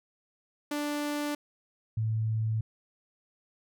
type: tone pair in turn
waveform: sawtooth / sine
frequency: 293.7 / 110.46 Hz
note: D4 / A2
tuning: 0 / +7 cents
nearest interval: octave + perfect fourth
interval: 1693 cents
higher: first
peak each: -26 dBFS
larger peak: neither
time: 0.71-1.35 / 1.97-2.61 s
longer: neither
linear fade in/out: 5 ms
effects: none